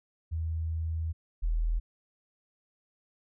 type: tone pair in turn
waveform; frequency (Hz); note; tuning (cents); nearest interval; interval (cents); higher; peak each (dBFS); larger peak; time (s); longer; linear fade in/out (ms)
sine; 81 / 40.61; E2 / E1; -30 / -25; octave; 1195; first; -29 / -25; second; 0.31-1.13 / 1.42-1.8; first; 20
effects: none